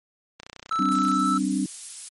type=click train; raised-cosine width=0.2 ms; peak=-22 dBFS; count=23; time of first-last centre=0.4-1.117 s; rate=30.7 Hz
type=tone; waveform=triangle; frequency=1318.5 Hz; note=E6; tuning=in tune; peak=-20 dBFS; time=0.71-1.38 s; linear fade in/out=5 ms
type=chord; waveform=sine; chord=G suspended fourth; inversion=none; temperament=equal with one note detuned; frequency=193.75 / 261.6 / 293.7 Hz; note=G3 / C4 / D4; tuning=-20 / 0 / 0 cents; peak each=-26 dBFS; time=0.79-1.66 s; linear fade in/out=5 ms
type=noise; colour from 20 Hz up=violet; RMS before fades=-32 dBFS; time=0.91-2.09 s; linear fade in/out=10 ms
effects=MP3 48 kbps